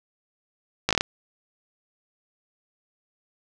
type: slowing click train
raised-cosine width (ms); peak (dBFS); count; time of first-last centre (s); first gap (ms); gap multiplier
0.2; -3; 6; 0.89-1.009; 17; 1.17
effects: none